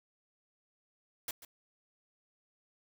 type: noise with echo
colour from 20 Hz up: white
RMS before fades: -38 dBFS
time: 1.28-1.31 s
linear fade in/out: 2 ms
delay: 140 ms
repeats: 1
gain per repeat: -14 dB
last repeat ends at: 1.45 s
effects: none